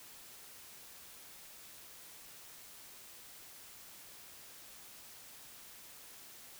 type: silence
effects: white hiss -54 dBFS RMS until 6.59 s